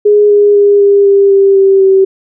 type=tone with pitch steps; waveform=sine; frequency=415.3 / 410.8 / 406.3 / 401.8 / 397.5 / 393.1 / 388.8 / 384.6 Hz; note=G#4 / G#4 / G#4 / G4 / G4 / G4 / G4 / G4; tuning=0 / -19 / -38 / +43 / +24 / +5 / -14 / -33 cents; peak=-3 dBFS; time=0.05-2.05 s; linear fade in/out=10 ms; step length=250 ms; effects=none